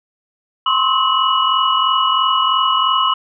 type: tone cluster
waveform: sine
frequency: 1039 / 1082 / 1286 / 2934 Hz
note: C6 / C#6 / E6 / F#7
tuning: -12 / -42 / -43 / -15 cents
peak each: -18 dBFS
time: 0.66-3.14 s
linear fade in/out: 5 ms
effects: none